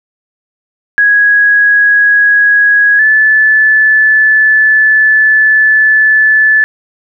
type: tone pair in turn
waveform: sine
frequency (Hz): 1661.2 / 1738.2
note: G#6 / A6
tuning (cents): 0 / -22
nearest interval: minor second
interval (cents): 78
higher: second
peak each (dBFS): -4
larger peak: neither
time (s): 0.98-2.99 / 2.99-6.64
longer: second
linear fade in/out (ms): 0
effects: none